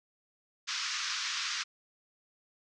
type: band-pass noise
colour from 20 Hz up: white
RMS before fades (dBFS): -35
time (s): 0.67-1.64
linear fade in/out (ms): 20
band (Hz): 1100 to 6200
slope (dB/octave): 48
effects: none